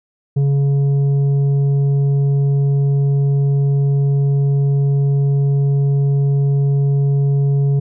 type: tone with tanh clipping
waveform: triangle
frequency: 140 Hz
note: C#3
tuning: 18 cents sharp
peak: -13 dBFS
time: 0.36-7.8 s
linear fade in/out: 10 ms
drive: 10 dB
effects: none